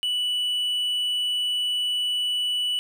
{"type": "tone", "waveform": "triangle", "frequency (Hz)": 2960, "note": "F#7", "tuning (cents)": 0, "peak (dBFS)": -21, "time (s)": [0.03, 2.79], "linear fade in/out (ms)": 0, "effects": []}